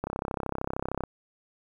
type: click train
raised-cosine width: 1 ms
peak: -16 dBFS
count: 34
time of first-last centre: 0.04-1.037 s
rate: 33.1 Hz
effects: 9-bit